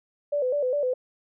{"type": "tone with vibrato", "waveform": "sine", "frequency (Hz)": 542, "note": "C#5", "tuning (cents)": -39, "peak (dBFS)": -22, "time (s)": [0.32, 0.94], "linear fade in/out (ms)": 10, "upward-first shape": "square", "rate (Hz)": 4.9, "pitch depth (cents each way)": 120, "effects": []}